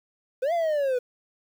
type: linear two-way sweep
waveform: triangle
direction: up then down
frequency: 484.8 to 698.5 to 484.8 Hz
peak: -20 dBFS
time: 0.42-0.99 s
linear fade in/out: 10 ms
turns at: 0.53 s
effects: 9-bit